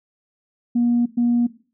sine tone bursts at uneven times, 239 Hz, A#3, 43 cents sharp, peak -14 dBFS, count 2, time 0.75-1.06 / 1.17-1.47 s, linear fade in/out 10 ms, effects noise-tail reverb RT60 0.4 s tail -17 dB re dry + tanh soft clip ceiling -11 dBFS

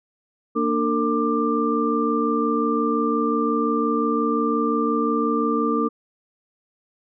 sine tone cluster, 232.2 / 297.9 / 453.4 / 1187 Hz, A#3 / D4 / A#4 / D6, -7 / +25 / -48 / +18 cents, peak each -24 dBFS, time 0.55-5.89 s, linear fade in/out 20 ms, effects none

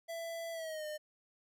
square tone with pitch glide, 666 to 607.2 Hz, E5 to D#5, +18 to -42 cents, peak -40 dBFS, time 0.08-0.98 s, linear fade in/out 20 ms, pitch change -160 cents, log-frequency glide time 0.52-0.86 s, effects none

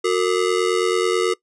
square ring-modulated tone, 411.8 Hz, G#4, 15 cents flat, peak -14 dBFS, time 0.04-1.34 s, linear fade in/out 10 ms, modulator 44.6 Hz, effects noise-tail reverb RT60 0.1 s tail -20 dB re dry + resampled to 22050 Hz

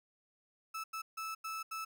35% pulse tone bursts at uneven times, 1310 Hz, E6, 11 cents flat, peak -37 dBFS, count 5, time 0.74-0.84 / 0.93-1.02 / 1.17-1.35 / 1.44-1.63 / 1.71-1.85 s, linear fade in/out 10 ms, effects none

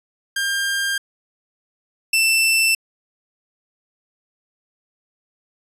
sawtooth tone pair in turn, 1600 / 2667 Hz, G6 / E7, +35 / +20 cents, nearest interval major sixth, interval 885 cents, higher second, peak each -16 / -11 dBFS, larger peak second, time 0.36-0.98 / 2.13-2.75 s, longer neither, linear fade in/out 5 ms, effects resampled to 32000 Hz

